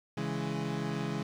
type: chord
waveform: 30% pulse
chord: C# minor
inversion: none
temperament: equal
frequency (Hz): 138.59 / 164.81 / 207.7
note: C#3 / E3 / G#3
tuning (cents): 0 / 0 / 0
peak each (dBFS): -34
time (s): 0.17-1.23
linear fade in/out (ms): 5
effects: low-pass 6000 Hz 12 dB/octave + 10-bit